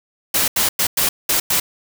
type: noise bursts at uneven times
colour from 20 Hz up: white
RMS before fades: -17 dBFS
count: 6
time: 0.34-0.48 / 0.56-0.69 / 0.79-0.87 / 0.97-1.09 / 1.29-1.4 / 1.5-1.6 s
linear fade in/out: 5 ms
effects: none